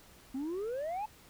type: exponential sweep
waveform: sine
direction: up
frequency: 254.3 to 881 Hz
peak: -31 dBFS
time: 0.34-1.06 s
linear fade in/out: 10 ms
effects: tanh soft clip ceiling -33 dBFS + pink hiss -58 dBFS RMS until 1.29 s